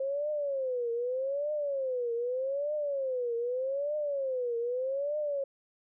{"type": "tone with vibrato", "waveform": "sine", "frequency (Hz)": 530, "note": "C5", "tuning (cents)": 22, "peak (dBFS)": -29, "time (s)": [0, 5.44], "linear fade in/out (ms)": 5, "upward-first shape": "triangle", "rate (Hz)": 0.82, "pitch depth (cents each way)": 240, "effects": []}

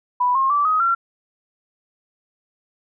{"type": "tone with pitch steps", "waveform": "sine", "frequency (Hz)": [987.8, 1071, 1161.2, 1259, 1365.1], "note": ["B5", "C6", "D6", "D#6", "F6"], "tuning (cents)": [0, 40, -20, 20, -40], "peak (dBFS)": -15, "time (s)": [0.2, 0.95], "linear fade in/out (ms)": 10, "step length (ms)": 150, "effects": []}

